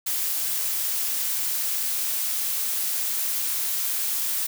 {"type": "noise", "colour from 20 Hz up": "blue", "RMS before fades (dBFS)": -26, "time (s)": [0.06, 4.47], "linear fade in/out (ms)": 10, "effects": []}